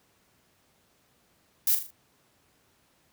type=noise with echo; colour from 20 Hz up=violet; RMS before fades=-23 dBFS; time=1.67-1.75 s; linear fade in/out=2 ms; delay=39 ms; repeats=4; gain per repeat=-7 dB; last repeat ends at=1.906 s; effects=pink hiss -66 dBFS RMS until 3.12 s + high-pass 80 Hz 12 dB/octave